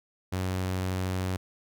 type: tone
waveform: sawtooth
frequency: 92.9 Hz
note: F#2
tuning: 7 cents sharp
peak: -24 dBFS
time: 0.32-1.37 s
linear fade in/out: 10 ms
effects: none